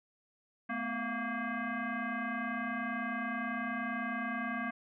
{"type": "tone with frequency modulation", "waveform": "sine", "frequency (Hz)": 682, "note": "F5", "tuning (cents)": -41, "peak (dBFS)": -33, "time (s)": [0.69, 4.71], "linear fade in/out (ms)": 10, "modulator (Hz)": 465, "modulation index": 2.9, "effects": []}